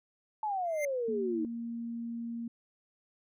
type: exponential sweep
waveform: sine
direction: down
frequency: 880 to 307.4 Hz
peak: -30 dBFS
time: 0.43-1.45 s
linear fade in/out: 2 ms
type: tone with exponential growth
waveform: square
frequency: 2093 Hz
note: C7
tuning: in tune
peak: -32 dBFS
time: 0.65-0.85 s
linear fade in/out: 2 ms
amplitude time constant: 42 ms
type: tone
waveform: sine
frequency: 233.1 Hz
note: A#3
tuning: in tune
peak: -35 dBFS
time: 1.08-2.48 s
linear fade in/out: 5 ms
effects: none